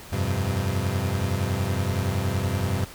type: chord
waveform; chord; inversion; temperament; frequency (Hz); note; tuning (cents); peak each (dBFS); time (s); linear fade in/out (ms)
35% pulse; F suspended second; none; equal with one note detuned; 87.31 / 98 / 128.94; F2 / G2 / C3; 0 / 0 / -25; -27 / -24 / -28; 0.12-2.85; 10
effects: pink hiss -43 dBFS RMS until 2.94 s